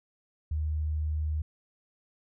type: tone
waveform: sine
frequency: 76.8 Hz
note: D#2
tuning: 22 cents flat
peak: -27 dBFS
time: 0.51-1.42 s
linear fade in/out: 5 ms
effects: none